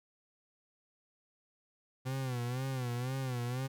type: tone with vibrato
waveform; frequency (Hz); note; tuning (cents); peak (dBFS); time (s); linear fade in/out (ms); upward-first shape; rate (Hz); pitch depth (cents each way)
40% pulse; 127; B2; +49; -33; 2.05-3.68; 20; sine; 2; 99
effects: none